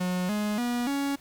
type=tone with pitch steps; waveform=45% pulse; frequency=181.3 / 209.5 / 242 / 279.6 Hz; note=F#3 / G#3 / B3 / C#4; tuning=-35 / +15 / -35 / +15 cents; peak=-26 dBFS; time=0-1.16 s; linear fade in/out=10 ms; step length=290 ms; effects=pink hiss -55 dBFS RMS until 1.2 s